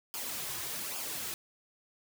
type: noise with flanger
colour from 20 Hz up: white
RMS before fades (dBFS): -38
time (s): 0.14-1.34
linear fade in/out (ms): 0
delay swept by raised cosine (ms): 0.51 to 4.41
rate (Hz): 1.2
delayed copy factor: -0.6
effects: none